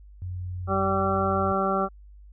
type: tone with pitch glide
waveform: sine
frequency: 90.7 to 92.07 Hz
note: F#2 to F#2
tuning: -34 to -8 cents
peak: -30 dBFS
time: 0.22-1.52 s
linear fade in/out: 0 ms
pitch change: +26 cents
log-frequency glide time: 0.54-0.89 s
type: harmonic tone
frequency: 193.3 Hz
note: G3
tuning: 24 cents flat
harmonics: 1 / 2 / 3 / 4 / 6 / 7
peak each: -29 / -29 / -29 / -29 / -29 / -29 dBFS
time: 0.67-1.89 s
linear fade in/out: 50 ms
effects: added 50 Hz sine -45 dBFS peak until 2.32 s